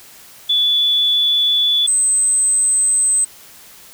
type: tone pair in turn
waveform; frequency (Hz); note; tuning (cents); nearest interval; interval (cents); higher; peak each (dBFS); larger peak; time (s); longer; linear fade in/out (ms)
sine; 3449 / 8203; A7 / C9; -35 / -35; octave + minor third; 1500; second; -12; neither; 0.49-1.87 / 1.87-3.25; neither; 10
effects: white hiss -42 dBFS RMS until 3.93 s